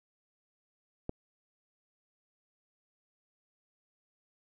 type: click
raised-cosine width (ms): 2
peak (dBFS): -21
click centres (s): 1.094
effects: none